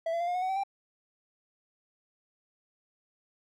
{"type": "tone with pitch steps", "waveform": "triangle", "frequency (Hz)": [659.3, 676.3, 693.7, 711.5, 729.9, 748.6, 767.9, 787.7], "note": ["E5", "E5", "F5", "F5", "F#5", "F#5", "G5", "G5"], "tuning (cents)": [0, 44, -12, 32, -24, 20, -36, 8], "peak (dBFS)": -26, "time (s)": [0.06, 0.636], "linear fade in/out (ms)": 5, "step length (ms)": 72, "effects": []}